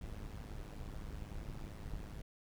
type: noise with amplitude modulation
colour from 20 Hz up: brown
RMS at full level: -42 dBFS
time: 0.01-2.22 s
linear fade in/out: 5 ms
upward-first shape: sine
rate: 105 Hz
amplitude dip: 75%
effects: none